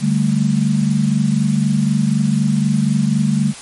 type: chord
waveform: sine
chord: D suspended fourth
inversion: none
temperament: equal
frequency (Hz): 146.83 / 196 / 220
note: D3 / G3 / A3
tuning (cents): 0 / 0 / 0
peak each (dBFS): -17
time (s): 0-3.54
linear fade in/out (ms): 50
effects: white hiss -34 dBFS RMS until 3.61 s + MP3 48 kbps